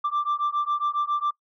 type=beating tone pair; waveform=sine; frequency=1174 / 1181.3 Hz; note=D6 / D6; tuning=-1 / +10 cents; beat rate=7.3 Hz; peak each=-24 dBFS; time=0.04-1.31 s; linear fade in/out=10 ms; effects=noise-tail reverb RT60 0.1 s tail -25 dB re dry + tanh soft clip ceiling -19 dBFS